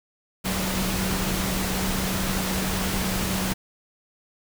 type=tone in noise; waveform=sine; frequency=188.4 Hz; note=F#3; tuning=32 cents sharp; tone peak=-28 dBFS; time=0.44-3.54 s; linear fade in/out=20 ms; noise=pink; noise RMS=-27 dBFS; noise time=0.44-3.54 s; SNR=-4 dB; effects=none